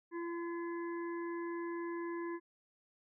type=harmonic tone; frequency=340.5 Hz; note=F4; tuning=44 cents flat; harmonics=1 / 3 / 5 / 6; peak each=-38 / -46 / -51 / -56 dBFS; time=0.11-2.4 s; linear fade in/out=50 ms; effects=none